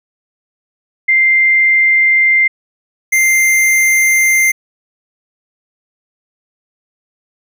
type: tone pair in turn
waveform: sine / square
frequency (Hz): 2093 / 2093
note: C7 / C7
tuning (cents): 0 / 0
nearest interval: unison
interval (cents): 0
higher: neither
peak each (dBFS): -7 / -9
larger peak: first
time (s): 1.08-2.48 / 3.12-4.52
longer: neither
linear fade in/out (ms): 10
effects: none